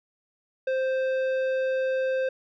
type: tone with tanh clipping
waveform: sine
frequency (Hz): 523.3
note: C5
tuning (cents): 0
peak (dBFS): -25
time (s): 0.67-2.29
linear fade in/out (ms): 5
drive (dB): 11
effects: none